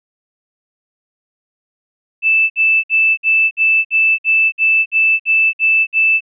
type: tone bursts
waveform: sine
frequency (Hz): 2638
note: E7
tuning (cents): +1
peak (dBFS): -9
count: 12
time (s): 2.22-6.207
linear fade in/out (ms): 50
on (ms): 280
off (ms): 57
effects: none